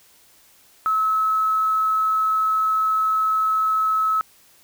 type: tone with quantisation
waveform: sine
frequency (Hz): 1293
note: E6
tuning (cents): -34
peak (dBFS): -17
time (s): 0.86-4.21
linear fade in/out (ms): 0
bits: 7
effects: white hiss -54 dBFS RMS until 4.63 s